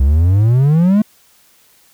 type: exponential sweep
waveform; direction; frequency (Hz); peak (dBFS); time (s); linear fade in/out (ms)
triangle; up; 64.7 to 218.5; -6; 0-1.02; 5
effects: white hiss -51 dBFS RMS until 1.93 s